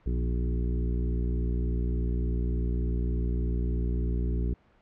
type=harmonic tone with a mistuned harmonic; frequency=60 Hz; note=B1; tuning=49 cents flat; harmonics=1 / 2 / 3 / 4 / 5 / 6 / 7; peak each=-26 / -35 / -37 / -40 / -41 / -41 / -43 dBFS; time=0.06-4.54 s; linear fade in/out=5 ms; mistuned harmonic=3; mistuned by=-33 cents; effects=pink hiss -62 dBFS RMS until 4.81 s + low-pass 2000 Hz 12 dB/octave